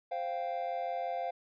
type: chord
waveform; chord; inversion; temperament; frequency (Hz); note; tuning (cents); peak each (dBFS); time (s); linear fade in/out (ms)
triangle; C suspended fourth; none; equal; 523.3 / 698.5 / 784; C5 / F5 / G5; 0 / 0 / 0; -37 / -33 / -38; 0.11-1.31; 10
effects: resampled to 11025 Hz